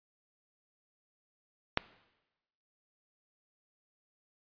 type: click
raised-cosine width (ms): 0.3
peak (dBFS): -9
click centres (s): 1.774
effects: noise-tail reverb RT60 1.0 s tail -19 dB re dry + resampled to 11025 Hz